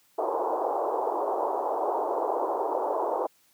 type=band-pass noise; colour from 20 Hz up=white; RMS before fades=-28 dBFS; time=0.18-3.27 s; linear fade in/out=10 ms; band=350 to 990 Hz; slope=48 dB/octave; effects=white hiss -64 dBFS RMS until 3.53 s + high-pass 100 Hz 12 dB/octave